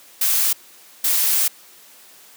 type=noise bursts at uneven times; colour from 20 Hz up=blue; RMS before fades=-18 dBFS; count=2; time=0.21-0.53 / 1.04-1.48 s; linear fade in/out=5 ms; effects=white hiss -47 dBFS RMS until 2.36 s + high-pass 200 Hz 12 dB/octave